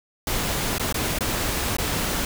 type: noise with dropouts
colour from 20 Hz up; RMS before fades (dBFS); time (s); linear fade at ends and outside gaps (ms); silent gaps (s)
pink; -25; 0.27-2.25; 2; 0.783-0.796 / 0.926-0.943 / 1.187-1.207 / 1.768-1.784
effects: none